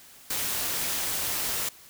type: noise with amplitude modulation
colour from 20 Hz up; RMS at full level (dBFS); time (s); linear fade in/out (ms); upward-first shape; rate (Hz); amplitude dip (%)
white; -27; 0.3-1.69; 5; sine; 214; 50
effects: white hiss -51 dBFS RMS until 1.89 s